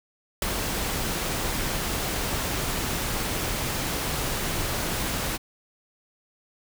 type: noise with ADSR envelope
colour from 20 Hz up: pink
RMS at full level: -22 dBFS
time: 0.42-5.38 s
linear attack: 3 ms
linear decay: 11 ms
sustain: -6 dB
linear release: 26 ms
effects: none